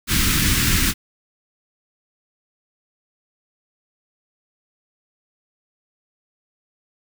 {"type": "band-stop noise", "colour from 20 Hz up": "pink", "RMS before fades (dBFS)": -18, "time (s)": [0.07, 0.94], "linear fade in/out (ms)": 50, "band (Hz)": [300, 1400], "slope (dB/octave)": 24, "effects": []}